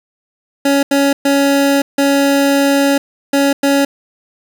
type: tone bursts at uneven times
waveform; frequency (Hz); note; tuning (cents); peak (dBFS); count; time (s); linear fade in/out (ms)
25% pulse; 279.3; C#4; +13; -6; 6; 0.65-0.83 / 0.91-1.13 / 1.25-1.82 / 1.98-2.98 / 3.33-3.53 / 3.63-3.85; 5
effects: none